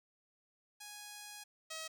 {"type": "tone pair in turn", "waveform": "5% pulse", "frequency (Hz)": [830.6, 638.9], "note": ["G#5", "D#5"], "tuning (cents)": [0, 46], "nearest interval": "perfect fourth", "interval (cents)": 454, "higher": "first", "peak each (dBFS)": [-36, -31], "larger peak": "second", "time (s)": [[0.8, 1.44], [1.7, 1.88]], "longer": "first", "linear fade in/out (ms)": 10, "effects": []}